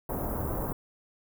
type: band-stop noise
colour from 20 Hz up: pink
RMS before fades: -32 dBFS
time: 0.09-0.73 s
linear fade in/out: 5 ms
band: 1100 to 14000 Hz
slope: 24 dB/octave
effects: none